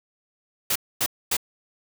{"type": "noise bursts", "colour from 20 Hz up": "white", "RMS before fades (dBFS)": -23, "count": 3, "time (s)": [0.7, 1.368], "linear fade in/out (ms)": 5, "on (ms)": 56, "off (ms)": 250, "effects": []}